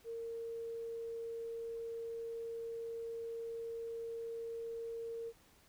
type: tone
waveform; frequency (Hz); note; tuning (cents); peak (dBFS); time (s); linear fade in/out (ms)
sine; 460; A#4; -23; -40; 0.04-5.33; 50
effects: pink hiss -66 dBFS RMS until 5.68 s